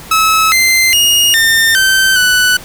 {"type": "tone with pitch steps", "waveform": "sawtooth", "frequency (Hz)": [1295, 2078, 2862, 1810, 1547, 1490], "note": ["E6", "C7", "F7", "A6", "G6", "F#6"], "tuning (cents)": [-31, -12, 42, 48, -23, 12], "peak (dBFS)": -4, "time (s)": [0.11, 2.57], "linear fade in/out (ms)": 5, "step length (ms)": 410, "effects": ["pink hiss -32 dBFS RMS until 2.64 s"]}